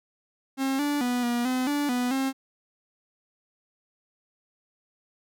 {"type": "tone with pitch steps", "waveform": "45% pulse", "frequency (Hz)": [268.4, 290.5, 246, 239.9, 255.1, 289.9, 247.1, 267.3], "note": ["C4", "D4", "B3", "A#3", "C4", "D4", "B3", "C4"], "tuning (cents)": [44, -19, -7, 50, -44, -22, 1, 37], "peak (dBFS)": -24, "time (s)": [0.57, 2.33], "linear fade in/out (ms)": 50, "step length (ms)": 220, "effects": []}